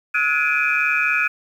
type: tone cluster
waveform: sine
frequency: 1288 / 1450 / 1687 / 2355 / 2499 Hz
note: E6 / F#6 / G#6 / D7 / D#7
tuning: -41 / -35 / +27 / +4 / +7 cents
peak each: -27 / -21 / -26 / -23 / -20 dBFS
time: 0.14-1.28 s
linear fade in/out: 10 ms
effects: tanh soft clip ceiling -6 dBFS + 8-bit